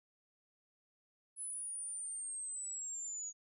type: linear sweep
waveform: sine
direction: down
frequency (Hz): 10180 to 6720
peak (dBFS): -40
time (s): 1.36-3.33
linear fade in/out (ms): 50
effects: none